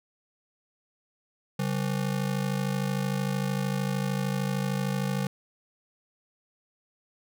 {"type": "ring-modulated tone", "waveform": "square", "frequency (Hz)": 164.81, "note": "E3", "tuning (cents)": 0, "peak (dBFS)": -24, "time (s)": [1.59, 5.27], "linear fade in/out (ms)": 2, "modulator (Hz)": 26.6, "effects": []}